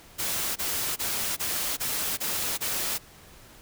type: noise bursts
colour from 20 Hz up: white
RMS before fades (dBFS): -29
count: 7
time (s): 0.18-2.984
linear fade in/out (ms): 20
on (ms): 380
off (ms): 24
effects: pink hiss -51 dBFS RMS until 3.61 s